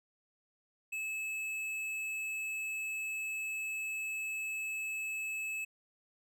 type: tone with tanh clipping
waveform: triangle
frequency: 2600 Hz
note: E7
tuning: 24 cents flat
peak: -37 dBFS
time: 0.92-5.65 s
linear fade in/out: 10 ms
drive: 15 dB
effects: none